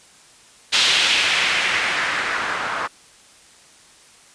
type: noise with low-pass filter sweep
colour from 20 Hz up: blue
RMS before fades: -20 dBFS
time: 0.72-2.88 s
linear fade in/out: 20 ms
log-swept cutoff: 3600 to 1200 Hz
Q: 1.8
effects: white hiss -49 dBFS RMS until 4.34 s + resampled to 22050 Hz